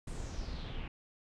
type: noise with low-pass filter sweep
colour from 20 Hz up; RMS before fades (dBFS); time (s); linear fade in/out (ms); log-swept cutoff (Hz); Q
brown; -40; 0.07-0.88; 5; 9100 to 2600; 4.2
effects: none